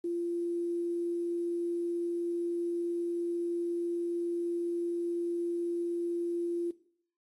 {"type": "tone with quantisation", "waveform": "sine", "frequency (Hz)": 344, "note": "F4", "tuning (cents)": -26, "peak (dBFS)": -30, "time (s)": [0.04, 6.71], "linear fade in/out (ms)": 5, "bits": 10, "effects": ["noise-tail reverb RT60 0.6 s tail -18 dB re dry", "AAC 32 kbps"]}